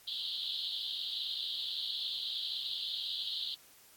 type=band-pass noise; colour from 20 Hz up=white; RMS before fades=-38 dBFS; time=0.07-3.55 s; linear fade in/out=10 ms; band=3100 to 4300 Hz; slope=96 dB/octave; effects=white hiss -60 dBFS RMS until 3.96 s + AAC 64 kbps